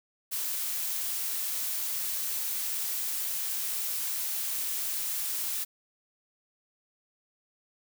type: noise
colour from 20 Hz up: blue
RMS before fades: -32 dBFS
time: 0.31-5.65 s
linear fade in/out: 20 ms
effects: none